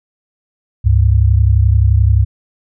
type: tone pair together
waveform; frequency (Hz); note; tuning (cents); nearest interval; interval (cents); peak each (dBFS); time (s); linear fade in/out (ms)
sine; 70.27 / 101.8; C#2 / G#2; +24 / -34; tritone; 642; -10; 0.84-2.25; 20
effects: none